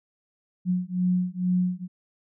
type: beating tone pair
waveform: sine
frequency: 180 / 182.2 Hz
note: F#3 / F#3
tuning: -47 / -26 cents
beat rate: 2.2 Hz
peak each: -25 dBFS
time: 0.65-1.88 s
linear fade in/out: 50 ms
effects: none